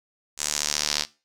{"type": "tone with band-pass filter sweep", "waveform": "sawtooth", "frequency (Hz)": 74.3, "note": "D2", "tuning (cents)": 21, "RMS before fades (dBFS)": -27, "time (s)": [0.37, 1.06], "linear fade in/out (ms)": 50, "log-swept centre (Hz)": [7300, 4800], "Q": 2.3, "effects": ["noise-tail reverb RT60 0.3 s tail -19 dB re dry"]}